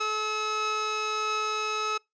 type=tone pair together; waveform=sawtooth; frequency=430 / 1288.5 Hz; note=A4 / E6; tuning=-40 / -40 cents; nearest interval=octave + perfect fifth; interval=1900 cents; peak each=-30 / -24 dBFS; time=0-1.98 s; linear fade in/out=10 ms; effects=noise-tail reverb RT60 0.2 s tail -26 dB re dry + resampled to 16000 Hz